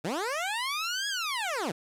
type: linear two-way sweep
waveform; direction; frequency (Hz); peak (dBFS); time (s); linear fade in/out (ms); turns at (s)
15% pulse; up then down; 136.5 to 1682 to 136.5; -23; 0.04-1.72; 10; 1.08
effects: low-pass 11000 Hz 12 dB/octave + 10-bit